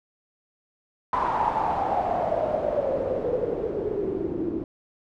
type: noise with low-pass filter sweep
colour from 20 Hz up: white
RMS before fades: -26 dBFS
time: 1.13-4.64 s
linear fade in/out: 2 ms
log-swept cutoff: 1000 to 320 Hz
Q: 8
effects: none